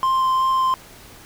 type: tone with vibrato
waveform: triangle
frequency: 1046.5 Hz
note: C6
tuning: in tune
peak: -14 dBFS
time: 0.03-0.74 s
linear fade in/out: 0 ms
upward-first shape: sine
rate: 2.7 Hz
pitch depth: 8 cents each way
effects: pink hiss -44 dBFS RMS until 1.25 s